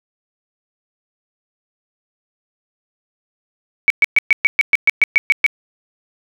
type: tone bursts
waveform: sine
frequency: 2262 Hz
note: C#7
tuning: 34 cents sharp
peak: -7 dBFS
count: 12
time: 3.88-5.464 s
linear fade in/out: 0 ms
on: 22 ms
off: 120 ms
effects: none